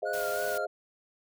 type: chord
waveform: sine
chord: F minor seventh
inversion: first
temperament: equal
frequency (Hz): 415.3 / 523.3 / 622.3 / 698.5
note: Ab4 / C5 / Eb5 / F5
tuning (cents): 0 / 0 / 0 / 0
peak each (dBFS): -37 / -36 / -33 / -36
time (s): 0.02-0.67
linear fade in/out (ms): 10
type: tone with vibrato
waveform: triangle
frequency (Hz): 1432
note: F6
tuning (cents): +43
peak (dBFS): -33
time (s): 0.05-0.66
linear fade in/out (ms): 20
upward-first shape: sine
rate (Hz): 3.1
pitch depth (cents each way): 52
type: noise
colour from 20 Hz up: white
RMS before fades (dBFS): -41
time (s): 0.13-0.58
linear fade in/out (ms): 5
effects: none